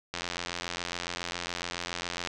click train, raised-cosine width 0.2 ms, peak -15 dBFS, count 187, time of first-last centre 0.14-2.273 s, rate 87.2 Hz, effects resampled to 22050 Hz + 8-bit

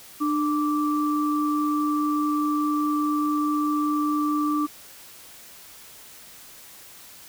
sine tone pair together, 299.2 / 1168.1 Hz, D4 / D6, +32 / -10 cents, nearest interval 2 octaves, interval 2358 cents, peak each -22 / -26 dBFS, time 0.2-4.67 s, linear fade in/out 20 ms, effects white hiss -46 dBFS RMS until 7.28 s

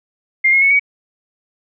sine tone with pitch steps, 2112 / 2159 / 2207 / 2256 Hz, C7 / C#7 / C#7 / C#7, +16 / -46 / -8 / +30 cents, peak -9 dBFS, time 0.44-0.796 s, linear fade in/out 10 ms, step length 89 ms, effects none

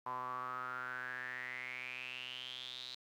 sawtooth tone with band-pass filter sweep, 126.4 Hz, B2, 41 cents sharp, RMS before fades -44 dBFS, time 0.06-2.95 s, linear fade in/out 5 ms, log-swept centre 990 to 4000 Hz, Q 9, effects 12-bit

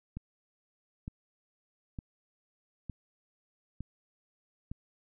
click train, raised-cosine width 5 ms, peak -26 dBFS, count 6, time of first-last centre 0.17-4.715 s, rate 1.1 Hz, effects none

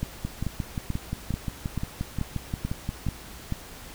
two click trains, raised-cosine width 5 ms, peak -15 / -16 dBFS, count 9 / 17, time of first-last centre 0.03-3.523 / 0.25-3.067 s, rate 2.29 / 5.68 Hz, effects added 60 Hz sine -50 dBFS peak until 3.94 s + pink hiss -44 dBFS RMS until 3.94 s

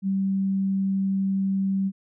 sine tone, 193.7 Hz, G3, 20 cents flat, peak -21 dBFS, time 0.02-1.92 s, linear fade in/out 50 ms, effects none

